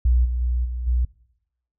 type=tone with level steps; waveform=sine; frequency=61 Hz; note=B1; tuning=21 cents flat; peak=-14 / -21 / -19 / -25 / -17 dBFS; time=0.05-1.05 s; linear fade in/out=5 ms; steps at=0.24 / 0.4 / 0.64 / 0.86 s; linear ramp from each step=20 ms; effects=noise-tail reverb RT60 0.8 s tail -22 dB re dry